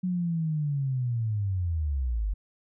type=linear sweep; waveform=sine; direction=down; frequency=185 to 46.25 Hz; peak=-25 dBFS; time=0.03-2.34 s; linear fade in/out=10 ms; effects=none